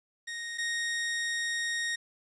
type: tone pair in turn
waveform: sawtooth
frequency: 1864.7 / 1864.7 Hz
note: A#6 / A#6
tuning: 0 / 0 cents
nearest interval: unison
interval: 0 cents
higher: neither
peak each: -32 / -26 dBFS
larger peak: second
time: 0.27-0.58 / 0.58-1.96 s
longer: second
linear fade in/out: 10 ms
effects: resampled to 22050 Hz + 10-bit